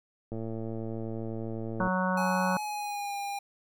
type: click train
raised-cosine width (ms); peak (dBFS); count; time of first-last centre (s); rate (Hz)
2; -24; 175; 0.32-1.874; 112
type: harmonic tone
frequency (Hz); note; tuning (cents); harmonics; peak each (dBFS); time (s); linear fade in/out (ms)
185; F#3; 0; 1 / 3 / 4 / 5 / 6 / 7 / 8; -29 / -33 / -39 / -33 / -34 / -40 / -34; 1.8-2.57; 2
type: tone with pitch glide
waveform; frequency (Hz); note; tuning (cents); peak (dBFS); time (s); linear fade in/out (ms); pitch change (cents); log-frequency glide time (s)
square; 844 to 804.5; G#5 to G5; +28 to +45; -33; 2.17-3.39; 5; -83; 2.62-3.16
effects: none